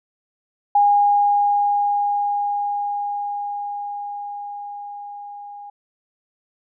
sine tone with level ramp, 817 Hz, G#5, 29 cents flat, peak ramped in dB -11 to -34 dBFS, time 0.75-5.7 s, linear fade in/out 5 ms, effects none

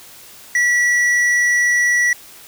sine tone with hard clipping, 1944 Hz, B6, 28 cents flat, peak -14 dBFS, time 0.55-2.13 s, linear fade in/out 2 ms, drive 7 dB, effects white hiss -41 dBFS RMS until 2.47 s

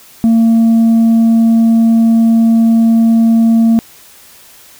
sine tone with tanh clipping, 227.5 Hz, A#3, 42 cents flat, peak -6 dBFS, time 0.24-3.79 s, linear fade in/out 0 ms, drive 2 dB, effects white hiss -40 dBFS RMS until 4.79 s

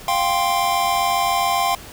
square chord, F suspended second, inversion none, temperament just, 698.5 / 785.8 / 1047.7 Hz, F5 / G5 / C6, 0 / +4 / +2 cents, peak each -23 / -22 / -22 dBFS, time 0.08-1.75 s, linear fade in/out 2 ms, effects pink hiss -39 dBFS RMS until 1.92 s

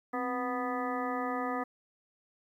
harmonic tone with a mistuned harmonic, 246.9 Hz, B3, in tune, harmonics 1 / 2 / 3 / 4 / 5 / 7 / 8, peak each -36 / -38 / -37 / -41 / -37 / -44 / -45 dBFS, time 0.13-1.64 s, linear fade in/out 10 ms, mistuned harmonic 1, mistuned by +92 cents, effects 11-bit

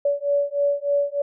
sine beating tone pair, 569 / 572.3 Hz, C#5 / D5, +45 / -45 cents, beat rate 3.3 Hz, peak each -22 / -22 dBFS, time 0.05-1.22 s, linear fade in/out 5 ms, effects none

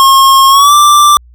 square tone with pitch glide, 1079 to 1176.7 Hz, C#6 to D6, -47 to +3 cents, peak -3 dBFS, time 0-1.17 s, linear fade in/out 0 ms, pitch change +150 cents, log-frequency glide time 0.49-0.74 s, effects added 60 Hz sine -36 dBFS peak until 1.34 s

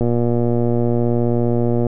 click train, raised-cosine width 2 ms, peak -6 dBFS, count 222, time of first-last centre 0.01-1.867 s, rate 119 Hz, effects none

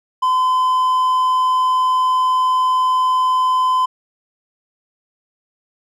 triangle tone, 1021 Hz, C6, 43 cents flat, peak -11 dBFS, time 0.22-3.86 s, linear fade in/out 10 ms, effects none

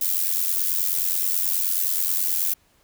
violet noise with amplitude modulation, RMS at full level -20 dBFS, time 0.01-2.54 s, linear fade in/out 5 ms, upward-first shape sine, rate 89.4 Hz, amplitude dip 70%, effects pink hiss -61 dBFS RMS until 2.83 s

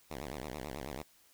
5% pulse tone with vibrato, 69.3 Hz, C#2, in tune, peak -29 dBFS, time 0.1-1.03 s, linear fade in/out 10 ms, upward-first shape sine, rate 9.2 Hz, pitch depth 240 cents each way, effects white hiss -65 dBFS RMS until 1.33 s

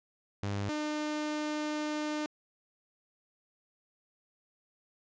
sawtooth tone pair in turn, 100.8 / 302.1 Hz, G2 / D4, +49 / +49 cents, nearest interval octave + perfect fifth, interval 1900 cents, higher second, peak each -28 dBFS, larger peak neither, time 0.43-0.69 / 0.69-2.26 s, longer second, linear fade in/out 0 ms, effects resampled to 16000 Hz

